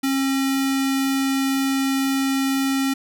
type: tone with notch filter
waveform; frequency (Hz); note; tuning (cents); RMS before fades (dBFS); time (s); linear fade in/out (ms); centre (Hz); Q
square; 270.2; C#4; -44; -21; 0.03-2.94; 10; 560; 0.58
effects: none